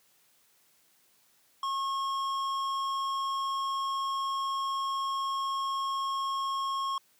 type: tone with tanh clipping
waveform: sine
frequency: 1086 Hz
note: C#6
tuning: 36 cents flat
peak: -31 dBFS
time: 1.63-6.98 s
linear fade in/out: 2 ms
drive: 13 dB
effects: white hiss -66 dBFS RMS until 7.19 s + high-pass 100 Hz 12 dB/octave